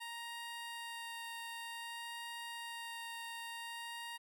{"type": "tone with vibrato", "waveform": "15% pulse", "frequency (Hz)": 932.3, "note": "A#5", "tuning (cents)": 0, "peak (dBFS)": -37, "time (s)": [0, 4.18], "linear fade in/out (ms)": 20, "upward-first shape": "sine", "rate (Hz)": 0.54, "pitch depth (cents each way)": 8, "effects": []}